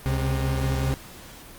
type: tone pair together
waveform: 40% pulse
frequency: 68.6 / 132.07 Hz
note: C#2 / C3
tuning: -17 / +17 cents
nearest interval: major seventh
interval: 1134 cents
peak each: -25 / -24 dBFS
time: 0.06-0.94 s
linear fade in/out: 0 ms
effects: pink hiss -44 dBFS RMS until 1.58 s + Opus 32 kbps